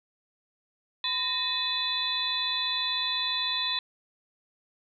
sine tone cluster, 1010 / 1850 / 2545 / 3486 / 3982 Hz, B5 / A#6 / D#7 / A7 / B7, +39 / -14 / +39 / -17 / +14 cents, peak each -36 / -37 / -38 / -30 / -30 dBFS, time 1.04-3.79 s, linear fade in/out 2 ms, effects none

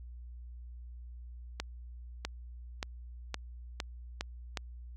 accelerating click train, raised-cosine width 0.2 ms, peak -17 dBFS, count 7, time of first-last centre 1.6-4.572 s, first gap 650 ms, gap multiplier 0.89, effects added 60 Hz sine -44 dBFS peak until 4.96 s

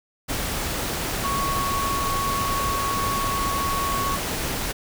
sine tone in noise, 1111 Hz, C#6, 4 cents sharp, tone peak -24 dBFS, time 1.23-4.17 s, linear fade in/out 20 ms, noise pink, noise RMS -27 dBFS, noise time 0.28-4.73 s, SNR 0 dB, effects none

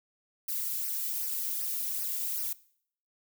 violet noise with flanger, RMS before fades -33 dBFS, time 0.48-2.53 s, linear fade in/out 5 ms, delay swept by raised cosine 0.27 to 1.87 ms, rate 2.6 Hz, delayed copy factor -0.7, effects noise-tail reverb RT60 0.6 s tail -20 dB re dry

